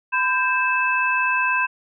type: tone cluster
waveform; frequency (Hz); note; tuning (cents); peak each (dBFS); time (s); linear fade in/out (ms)
sine; 1008 / 1579 / 2618; B5 / G6 / E7; +35 / +12 / -13; -22; 0.12-1.67; 20
effects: none